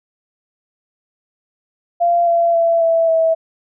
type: tone with pitch steps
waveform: sine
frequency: 690 / 680.1 / 670.4 / 660.7 / 651.3 Hz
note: F5 / F5 / E5 / E5 / E5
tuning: -21 / -46 / +29 / +4 / -21 cents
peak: -11 dBFS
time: 2-3.35 s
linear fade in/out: 20 ms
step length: 270 ms
effects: none